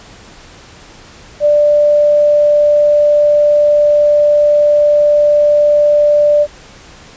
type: tone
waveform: sine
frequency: 590 Hz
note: D5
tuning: 8 cents sharp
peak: -6 dBFS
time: 1.4-6.47 s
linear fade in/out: 50 ms
effects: pink hiss -38 dBFS RMS until 7.16 s + resampled to 16000 Hz